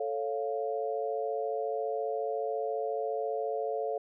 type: chord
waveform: sine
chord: A augmented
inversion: none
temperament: equal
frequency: 440 / 554.4 / 698.5 Hz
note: A4 / C#5 / E#5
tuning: 0 / 0 / 0 cents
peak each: -33 / -35 / -35 dBFS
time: 0-3.98 s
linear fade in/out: 5 ms
effects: none